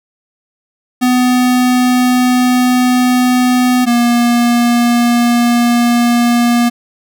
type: tone pair in turn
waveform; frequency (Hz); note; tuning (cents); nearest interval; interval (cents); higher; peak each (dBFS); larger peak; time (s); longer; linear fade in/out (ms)
square; 250.1 / 238.6; B3 / A#3; +22 / +41; minor second; 81; first; -9; neither; 1.01-3.86 / 3.86-6.7; first; 20
effects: none